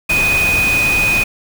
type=tone in noise; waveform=sine; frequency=2490 Hz; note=D#7; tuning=1 cent sharp; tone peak=-12 dBFS; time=0.09-1.24 s; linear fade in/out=10 ms; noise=pink; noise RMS=-21 dBFS; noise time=0.09-1.24 s; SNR=+6 dB; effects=none